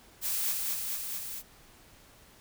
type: noise with echo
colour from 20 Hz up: blue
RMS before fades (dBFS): -31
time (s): 0.21-0.55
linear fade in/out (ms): 50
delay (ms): 220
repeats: 4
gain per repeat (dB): -2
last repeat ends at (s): 1.43
effects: pink hiss -57 dBFS RMS until 2.4 s